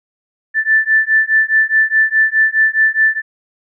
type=beating tone pair; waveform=sine; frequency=1760 / 1764.8 Hz; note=A6 / A6; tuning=0 / +5 cents; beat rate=4.8 Hz; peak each=-13 / -13 dBFS; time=0.54-3.22 s; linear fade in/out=50 ms; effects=none